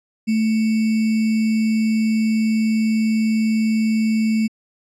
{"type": "tone with sample-and-hold", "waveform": "sine", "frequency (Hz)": 220, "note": "A3", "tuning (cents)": 0, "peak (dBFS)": -15, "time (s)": [0.27, 4.48], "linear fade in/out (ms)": 20, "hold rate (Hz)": 2450, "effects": ["low-pass 8000 Hz 12 dB/octave"]}